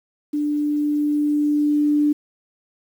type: tone with level ramp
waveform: sine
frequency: 295.5 Hz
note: D4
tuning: 11 cents sharp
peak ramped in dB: -19 to -14 dBFS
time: 0.33-2.13 s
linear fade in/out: 10 ms
effects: 8-bit